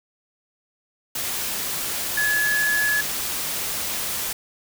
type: tone in noise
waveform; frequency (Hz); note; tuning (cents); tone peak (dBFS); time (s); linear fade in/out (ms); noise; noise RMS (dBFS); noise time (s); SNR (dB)
sine; 1700; G#6; +40; -19; 2.17-3.01; 5; white; -27; 1.15-4.33; +5
effects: none